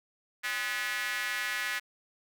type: tone with high-pass filter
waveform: square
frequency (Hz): 114.2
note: A#2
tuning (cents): -35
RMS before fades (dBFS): -33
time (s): 0.43-1.8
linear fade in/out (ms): 20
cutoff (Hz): 1800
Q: 3.2
effects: none

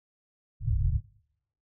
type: low-pass noise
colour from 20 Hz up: pink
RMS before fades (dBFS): -26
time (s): 0.6-1.01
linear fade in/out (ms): 50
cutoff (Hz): 140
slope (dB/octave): 96
effects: noise-tail reverb RT60 0.8 s tail -25 dB re dry

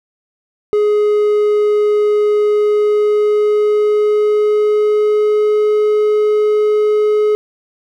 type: tone with pitch glide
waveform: triangle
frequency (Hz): 418.7 to 423.3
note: G#4 to G#4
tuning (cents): +14 to +33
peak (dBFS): -8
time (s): 0.73-7.35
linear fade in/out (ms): 0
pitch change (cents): +19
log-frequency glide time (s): 2.45-5.68
effects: none

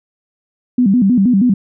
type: tone with vibrato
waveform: sine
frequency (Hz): 220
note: A3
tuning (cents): 0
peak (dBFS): -8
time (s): 0.78-1.54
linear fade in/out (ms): 5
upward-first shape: square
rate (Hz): 6.3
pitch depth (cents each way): 210
effects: none

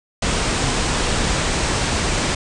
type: low-pass noise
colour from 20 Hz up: pink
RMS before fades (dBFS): -20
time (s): 0.22-2.35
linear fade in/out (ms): 5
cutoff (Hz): 9100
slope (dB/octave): 96
effects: none

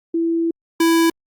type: tone pair in turn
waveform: sine / square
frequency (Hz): 332.4 / 330.8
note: E4 / E4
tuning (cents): +15 / +6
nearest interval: unison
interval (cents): 9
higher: first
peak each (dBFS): -16 / -13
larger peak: second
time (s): 0.14-0.51 / 0.8-1.1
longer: first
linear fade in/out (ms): 5
effects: Opus 48 kbps

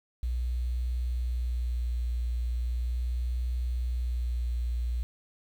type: tone with vibrato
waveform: sine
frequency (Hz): 60.4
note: B1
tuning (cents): -38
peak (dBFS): -27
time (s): 0.23-5.03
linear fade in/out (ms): 0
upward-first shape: sine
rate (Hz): 0.38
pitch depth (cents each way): 22
effects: 9-bit

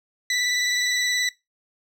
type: tone with vibrato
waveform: 20% pulse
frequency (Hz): 1975.5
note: B6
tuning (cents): 0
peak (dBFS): -16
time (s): 0.3-1.29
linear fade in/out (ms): 2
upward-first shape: triangle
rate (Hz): 19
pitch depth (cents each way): 24
effects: noise-tail reverb RT60 0.2 s tail -19 dB re dry + low-pass 10000 Hz 12 dB/octave

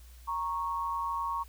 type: tone pair together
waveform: sine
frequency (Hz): 932.3 / 1104.2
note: A#5 / C#6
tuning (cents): 0 / -7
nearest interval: minor third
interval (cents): 293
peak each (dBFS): -34 / -32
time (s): 0.27-1.44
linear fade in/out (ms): 20
effects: added 60 Hz sine -49 dBFS peak until 1.48 s + white hiss -60 dBFS RMS until 1.48 s

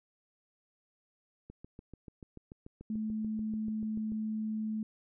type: click train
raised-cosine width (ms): 3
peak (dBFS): -34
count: 19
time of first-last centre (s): 1.5-4.12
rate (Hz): 6.87
type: tone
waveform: sine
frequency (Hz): 217.1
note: A3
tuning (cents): -23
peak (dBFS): -32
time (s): 2.9-4.83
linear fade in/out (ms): 2
effects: none

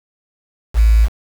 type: tone with quantisation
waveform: sine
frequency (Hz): 55.1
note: A1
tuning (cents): +3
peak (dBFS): -7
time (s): 0.74-1.09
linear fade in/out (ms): 50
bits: 5
effects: none

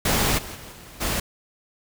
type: noise with level steps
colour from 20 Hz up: pink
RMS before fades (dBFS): -21 / -36 / -41 / -44 / -25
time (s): 0.05-1.2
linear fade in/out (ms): 5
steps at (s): 0.37 / 0.54 / 0.71 / 1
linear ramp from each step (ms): 20
effects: none

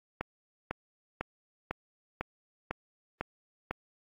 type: click train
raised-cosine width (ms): 0.5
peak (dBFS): -17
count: 8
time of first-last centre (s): 0.21-3.71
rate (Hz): 2
effects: AAC 32 kbps

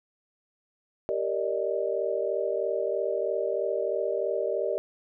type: chord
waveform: sine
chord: Eb major seventh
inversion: first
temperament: equal with one note detuned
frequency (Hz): 392 / 466.2 / 579.2 / 622.3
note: G4 / Bb4 / D5 / Eb5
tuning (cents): 0 / 0 / -24 / 0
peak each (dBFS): -31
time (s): 1.09-4.78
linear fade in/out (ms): 0
effects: none

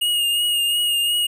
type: tone with vibrato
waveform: square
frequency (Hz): 2856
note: F7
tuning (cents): +38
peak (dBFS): -18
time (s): 0.01-1.27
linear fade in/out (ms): 10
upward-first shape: triangle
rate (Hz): 2.8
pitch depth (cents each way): 32
effects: none

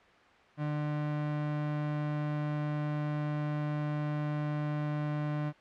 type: tone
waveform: 35% pulse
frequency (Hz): 149.2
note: D3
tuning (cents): +28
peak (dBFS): -29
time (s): 0.57-5.53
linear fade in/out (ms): 50
effects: white hiss -58 dBFS RMS until 5.6 s + low-pass 2000 Hz 12 dB/octave

